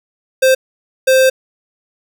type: tone bursts at uneven times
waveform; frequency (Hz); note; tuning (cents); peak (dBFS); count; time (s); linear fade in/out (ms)
square; 523.3; C5; 0; -8; 2; 0.42-0.55 / 1.07-1.3; 10
effects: none